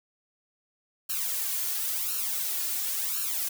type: noise with flanger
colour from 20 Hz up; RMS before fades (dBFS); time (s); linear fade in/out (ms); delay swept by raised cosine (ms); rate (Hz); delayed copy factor
blue; -30; 1.09-3.49; 10; 0.71 to 2.91; 0.95; +1
effects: none